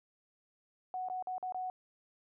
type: tone with dropouts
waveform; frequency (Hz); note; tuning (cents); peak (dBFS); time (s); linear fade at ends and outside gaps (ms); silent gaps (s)
sine; 740; F#5; 0; -35; 0.94-1.7; 1; 1.086-1.099 / 1.225-1.271 / 1.381-1.427 / 1.523-1.545
effects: none